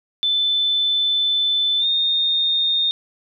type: tone with pitch glide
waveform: sine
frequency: 3520 to 3667 Hz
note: A7 to A#7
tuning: 0 to -29 cents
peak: -16 dBFS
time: 0.23-2.91 s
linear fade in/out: 0 ms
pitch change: +71 cents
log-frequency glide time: 1.79-1.86 s
effects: none